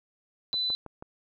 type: tone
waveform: sine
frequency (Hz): 4000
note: B7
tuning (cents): +21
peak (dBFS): -26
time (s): 0.53-0.75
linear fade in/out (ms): 0
type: click train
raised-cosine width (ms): 1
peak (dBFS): -27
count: 4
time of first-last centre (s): 0.54-1.025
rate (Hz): 6.19
effects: none